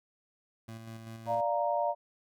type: tone with tremolo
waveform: 25% pulse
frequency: 112.9 Hz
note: A2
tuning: 45 cents sharp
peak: -38 dBFS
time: 0.68-1.41 s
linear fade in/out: 5 ms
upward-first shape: square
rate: 5.2 Hz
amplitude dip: 35%
type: chord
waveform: sine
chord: Bb major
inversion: first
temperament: equal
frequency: 587.3 / 698.5 / 932.3 Hz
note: D5 / F5 / Bb5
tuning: 0 / 0 / 0 cents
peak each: -31 / -31 / -32 dBFS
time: 1.26-1.95 s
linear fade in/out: 50 ms
effects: none